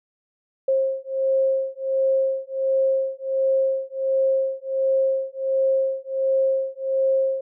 sine beating tone pair, 533 / 534.4 Hz, C5 / C5, +32 / +36 cents, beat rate 1.4 Hz, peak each -22 dBFS, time 0.68-7.41 s, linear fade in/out 5 ms, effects none

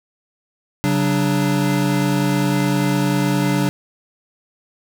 square tone cluster, 137.5 / 187.4 / 294 Hz, C#3 / F#3 / D4, -14 / +22 / +2 cents, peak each -21 dBFS, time 0.84-3.69 s, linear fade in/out 0 ms, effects none

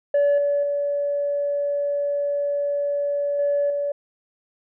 sine tone with level steps, 573 Hz, D5, 43 cents flat, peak -13 / -17 / -20 / -17 / -21 dBFS, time 0.14-3.92 s, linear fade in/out 5 ms, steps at 0.38 / 0.63 / 3.39 / 3.7 s, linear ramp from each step 2 ms, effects tanh soft clip ceiling -14 dBFS

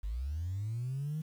sine linear sweep, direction up, 47.27 to 160 Hz, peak -32 dBFS, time 0.03-1.22 s, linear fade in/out 10 ms, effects tanh soft clip ceiling -30 dBFS + 10-bit

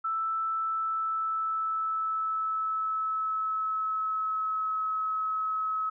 sine tone with pitch glide, 1321 to 1286.4 Hz, E6 to E6, +3 to -43 cents, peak -27 dBFS, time 0.04-5.9 s, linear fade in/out 10 ms, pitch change -46 cents, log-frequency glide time 0.5-4.83 s, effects none

